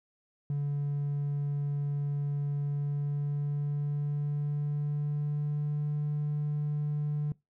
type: tone with pitch glide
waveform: triangle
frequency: 143.5 to 148.05 Hz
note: D3 to D3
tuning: -40 to +14 cents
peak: -25 dBFS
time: 0.5-7.32 s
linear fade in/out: 2 ms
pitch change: +54 cents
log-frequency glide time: 2.58-5.95 s
effects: noise-tail reverb RT60 0.2 s tail -24 dB re dry + tanh soft clip ceiling -24 dBFS